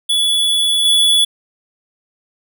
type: tone with level steps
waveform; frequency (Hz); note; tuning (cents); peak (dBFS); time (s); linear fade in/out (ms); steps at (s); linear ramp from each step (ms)
square; 3422; A7; -49; -13 / -10; 0.09-1.25; 10; 0.85; 5
effects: none